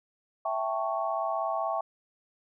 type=chord; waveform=sine; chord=A dominant seventh; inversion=second; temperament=equal; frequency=659.3 / 784 / 880 / 1108.7 Hz; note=E5 / G5 / A5 / C#6; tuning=0 / 0 / 0 / 0 cents; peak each=-31 / -33 / -36 / -33 dBFS; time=0.45-1.81 s; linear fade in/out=5 ms; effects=none